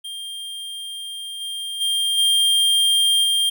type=tone with level steps; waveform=square; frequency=3197 Hz; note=G7; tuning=33 cents sharp; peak=-30 / -27 / -19 / -15 / -17 dBFS; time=0.04-3.5 s; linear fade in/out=10 ms; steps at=1.4 / 1.8 / 2.17 / 3.23 s; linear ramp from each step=20 ms; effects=none